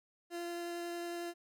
30% pulse tone with vibrato, 344.4 Hz, F4, 24 cents flat, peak -36 dBFS, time 0.3-1.34 s, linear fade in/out 50 ms, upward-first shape triangle, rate 11 Hz, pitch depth 8 cents each way, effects none

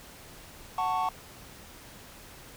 triangle chord, F# minor, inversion none, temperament just, 740 / 888 / 1110 Hz, F#5 / A5 / C#6, 0 / +16 / +2 cents, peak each -28 dBFS, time 0.78-1.09 s, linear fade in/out 2 ms, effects tanh soft clip ceiling -17 dBFS + pink hiss -49 dBFS RMS until 2.56 s

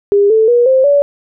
sine tone with pitch steps, 404.3 / 440.9 / 480.8 / 524.3 / 571.8 Hz, G#4 / A4 / B4 / C5 / D5, -46 / +4 / -46 / +3 / -46 cents, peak -6 dBFS, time 0.12-1.02 s, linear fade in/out 0 ms, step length 180 ms, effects none

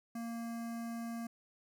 square tone with notch filter, 231.7 Hz, A#3, 10 cents flat, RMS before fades -41 dBFS, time 0.15-1.27 s, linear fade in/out 5 ms, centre 3400 Hz, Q 1, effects none

